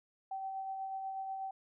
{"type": "tone with tremolo", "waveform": "sine", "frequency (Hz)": 771, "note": "G5", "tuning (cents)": -29, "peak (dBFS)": -36, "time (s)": [0.31, 1.51], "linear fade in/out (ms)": 5, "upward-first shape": "sine", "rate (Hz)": 8.2, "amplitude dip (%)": 30, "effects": []}